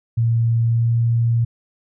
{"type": "tone with pitch glide", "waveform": "sine", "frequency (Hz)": [115.6, 116.67], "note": ["A#2", "A#2"], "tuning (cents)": [-14, 2], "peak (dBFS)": -14, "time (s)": [0.17, 1.45], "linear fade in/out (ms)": 10, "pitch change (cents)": 16, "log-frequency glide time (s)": [0.63, 0.93], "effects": []}